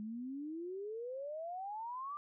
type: exponential sweep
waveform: sine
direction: up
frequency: 207.7 to 1196 Hz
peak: -40 dBFS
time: 0-2.17 s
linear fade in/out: 0 ms
effects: none